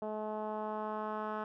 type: tone with low-pass filter sweep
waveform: 10% pulse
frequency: 214.3 Hz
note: A3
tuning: 45 cents flat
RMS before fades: -38 dBFS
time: 0.02-1.44 s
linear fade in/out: 2 ms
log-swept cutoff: 690 to 1400 Hz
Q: 1.7
effects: none